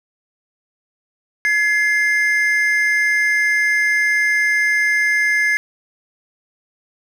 triangle tone pair together, 1697.2 / 2093 Hz, G#6 / C7, +37 / 0 cents, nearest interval major third, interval 363 cents, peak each -15 dBFS, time 1.45-5.57 s, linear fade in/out 0 ms, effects none

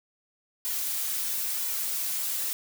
blue noise with flanger, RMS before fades -30 dBFS, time 0.65-2.53 s, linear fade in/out 0 ms, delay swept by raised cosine 2 to 5.4 ms, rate 1 Hz, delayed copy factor +0.55, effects none

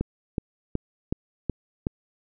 click train, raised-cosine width 3 ms, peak -12 dBFS, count 6, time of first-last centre 0.01-1.869 s, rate 2.69 Hz, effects none

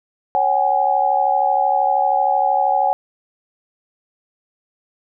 sine chord, C# suspended fourth, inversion none, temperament equal with one note detuned, 554.4 / 757.7 / 830.6 Hz, C#5 / F#5 / G#5, 0 / +41 / 0 cents, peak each -23 / -17 / -17 dBFS, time 0.35-2.93 s, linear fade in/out 0 ms, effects none

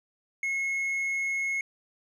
triangle tone, 2173 Hz, C#7, 35 cents flat, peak -25 dBFS, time 0.43-1.61 s, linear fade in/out 2 ms, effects resampled to 24000 Hz

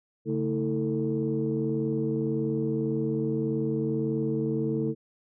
sine tone cluster, 139.6 / 221.3 / 324.4 / 444.8 Hz, C#3 / A3 / E4 / A4, +13 / +10 / -28 / +19 cents, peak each -30 dBFS, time 0.25-4.95 s, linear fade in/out 50 ms, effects tanh soft clip ceiling -16 dBFS

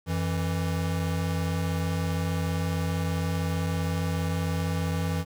square tone pair together, 89.71 / 165 Hz, F2 / E3, +47 / +2 cents, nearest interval major seventh, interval 1055 cents, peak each -29 / -29 dBFS, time 0.06-5.25 s, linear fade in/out 50 ms, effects 9-bit

